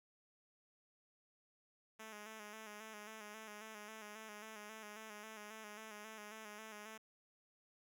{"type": "tone with vibrato", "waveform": "5% pulse", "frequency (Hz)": 214.2, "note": "A3", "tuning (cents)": -46, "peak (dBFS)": -39, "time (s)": [1.99, 6.98], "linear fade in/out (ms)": 10, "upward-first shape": "square", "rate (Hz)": 3.7, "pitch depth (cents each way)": 44, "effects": []}